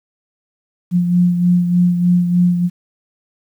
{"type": "beating tone pair", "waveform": "sine", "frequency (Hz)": [176.5, 179.8], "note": ["F3", "F#3"], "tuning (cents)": [19, -49], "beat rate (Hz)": 3.3, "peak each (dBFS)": [-11, -20], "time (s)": [0.91, 2.7], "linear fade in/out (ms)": 50, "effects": ["8-bit"]}